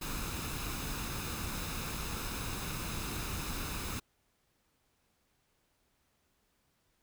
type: noise with comb filter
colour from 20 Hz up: pink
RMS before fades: -38 dBFS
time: 0.01-4 s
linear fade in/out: 10 ms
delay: 0.78 ms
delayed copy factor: +0.5
effects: pink hiss -75 dBFS RMS until 7.02 s